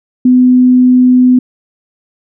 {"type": "tone", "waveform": "sine", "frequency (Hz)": 251.7, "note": "B3", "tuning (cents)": 33, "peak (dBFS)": -3, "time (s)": [0.25, 1.39], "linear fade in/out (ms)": 5, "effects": []}